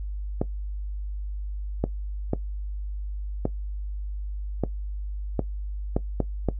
clicks, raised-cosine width 2 ms, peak -9 dBFS, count 9, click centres 0.415 / 1.84 / 2.334 / 3.454 / 4.637 / 5.393 / 5.965 / 6.203 / 6.487 s, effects noise-tail reverb RT60 0.1 s tail -17 dB re dry + added 50 Hz sine -29 dBFS peak until 6.59 s

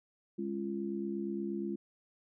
harmonic tone, 68.5 Hz, C#2, 20 cents flat, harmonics 3 / 4 / 5, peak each -37 / -43 / -37 dBFS, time 0.38-1.76 s, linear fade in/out 10 ms, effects none

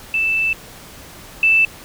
sine tone pair in turn, 2646 / 2646 Hz, E7 / E7, +6 / +6 cents, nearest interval unison, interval 0 cents, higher neither, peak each -15 / -10 dBFS, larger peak second, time 0.14-0.53 / 1.43-1.65 s, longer first, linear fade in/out 2 ms, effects pink hiss -39 dBFS RMS until 1.84 s

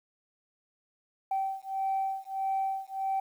sine beating tone pair, 773 / 774.6 Hz, G5 / G5, -24 / -21 cents, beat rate 1.6 Hz, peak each -31 dBFS, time 1.31-3.2 s, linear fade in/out 5 ms, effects tanh soft clip ceiling -23 dBFS + 10-bit

